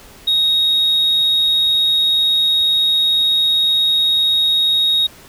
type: tone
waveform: sine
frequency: 3758 Hz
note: A#7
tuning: 13 cents sharp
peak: -10 dBFS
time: 0.27-5.07 s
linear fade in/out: 10 ms
effects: tanh soft clip ceiling -10 dBFS + pink hiss -42 dBFS RMS until 5.28 s